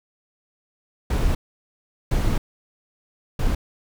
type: noise bursts at uneven times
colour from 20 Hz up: brown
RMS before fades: -20 dBFS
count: 3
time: 1.1-1.35 / 2.11-2.38 / 3.39-3.55 s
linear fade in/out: 5 ms
effects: none